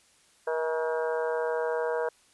harmonic tone with a mistuned harmonic, 159.6 Hz, D#3, 44 cents sharp, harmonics 3 / 4 / 5 / 6 / 7 / 8 / 9 / 10, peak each -28 / -33 / -41 / -36 / -43 / -47 / -41 / -40 dBFS, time 0.47-2.09 s, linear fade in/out 5 ms, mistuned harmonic 5, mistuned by +90 cents, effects white hiss -62 dBFS RMS until 2.33 s + resampled to 24000 Hz

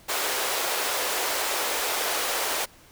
pink high-pass noise, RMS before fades -27 dBFS, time 0.08-2.66 s, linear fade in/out 20 ms, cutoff 430 Hz, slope 24 dB/octave, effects pink hiss -53 dBFS RMS until 2.91 s

